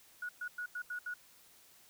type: tone bursts at uneven times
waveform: sine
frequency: 1459 Hz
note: F#6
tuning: 25 cents flat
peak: -37 dBFS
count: 6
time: 0.22-0.29 / 0.41-0.48 / 0.58-0.66 / 0.75-0.82 / 0.9-0.99 / 1.06-1.14 s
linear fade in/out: 5 ms
effects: white hiss -62 dBFS RMS until 1.89 s